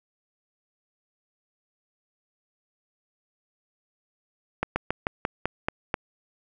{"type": "slowing click train", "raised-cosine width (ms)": 0.5, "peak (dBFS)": -9, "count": 8, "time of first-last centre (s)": [4.63, 5.942], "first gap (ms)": 130, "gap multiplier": 1.12, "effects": []}